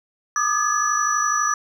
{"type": "tone cluster", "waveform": "sine", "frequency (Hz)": [1193, 1245, 1702, 5900], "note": ["D6", "D#6", "G#6", "F#8"], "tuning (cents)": [27, 1, 42, -6], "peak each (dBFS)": [-23, -23, -25, -24], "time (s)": [0.36, 1.54], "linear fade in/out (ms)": 2, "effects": ["8-bit"]}